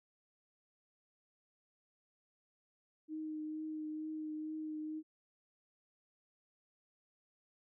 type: tone with vibrato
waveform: sine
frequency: 310 Hz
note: D#4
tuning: 6 cents flat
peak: -39 dBFS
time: 3.08-5.03 s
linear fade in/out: 50 ms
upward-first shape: triangle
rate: 2.2 Hz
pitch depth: 18 cents each way
effects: none